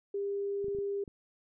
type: tone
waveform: sine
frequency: 400.6 Hz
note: G4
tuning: 38 cents sharp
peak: -31 dBFS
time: 0.14-1.04 s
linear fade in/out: 5 ms
type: clicks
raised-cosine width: 3 ms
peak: -34 dBFS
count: 5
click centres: 0.644 / 0.683 / 0.749 / 0.787 / 1.078 s
effects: none